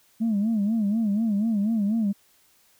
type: tone with vibrato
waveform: sine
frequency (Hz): 213.9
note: A3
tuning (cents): -49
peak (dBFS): -19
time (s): 0.2-2.13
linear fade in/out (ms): 20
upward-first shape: sine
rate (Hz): 4.1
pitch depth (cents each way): 130
effects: tanh soft clip ceiling -18 dBFS + white hiss -61 dBFS RMS until 2.79 s